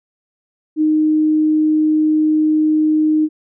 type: tone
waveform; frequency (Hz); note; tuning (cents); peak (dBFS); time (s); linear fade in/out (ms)
sine; 309; D#4; -12; -11; 0.76-3.29; 50
effects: none